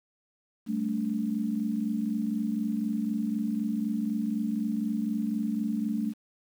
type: chord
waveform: sine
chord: G suspended second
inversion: none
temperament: equal with one note detuned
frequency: 196 / 220 / 287.6 Hz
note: G3 / A3 / D4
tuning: 0 / 0 / -36 cents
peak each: -34 / -28 / -34 dBFS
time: 0.66-6.14 s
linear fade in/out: 50 ms
effects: 9-bit